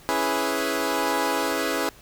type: chord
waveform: 15% pulse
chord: C# minor seventh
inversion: none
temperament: equal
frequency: 277.2 / 329.6 / 415.3 / 493.9 Hz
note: C#4 / E4 / G#4 / B4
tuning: 0 / 0 / 0 / 0 cents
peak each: -22 dBFS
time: 0.09-1.89 s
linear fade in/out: 0 ms
effects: pink hiss -50 dBFS RMS until 2.01 s